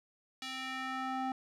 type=tone with band-pass filter sweep; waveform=square; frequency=261.6 Hz; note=C4; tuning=in tune; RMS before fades=-38 dBFS; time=0.42-1.32 s; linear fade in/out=2 ms; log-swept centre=3600 to 740 Hz; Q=1.3; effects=none